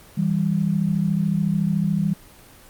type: tone pair together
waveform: sine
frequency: 162.18 / 196 Hz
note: E3 / G3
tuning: -28 / 0 cents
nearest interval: minor third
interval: 328 cents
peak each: -21 dBFS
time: 0.17-2.14 s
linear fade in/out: 10 ms
effects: pink hiss -47 dBFS RMS until 2.69 s + Opus 24 kbps